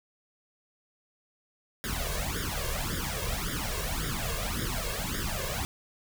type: noise with flanger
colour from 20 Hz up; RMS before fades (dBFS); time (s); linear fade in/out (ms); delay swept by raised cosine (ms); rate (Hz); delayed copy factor
pink; -32; 1.84-5.65; 0; 0.57 to 1.87; 1.8; +0.9
effects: none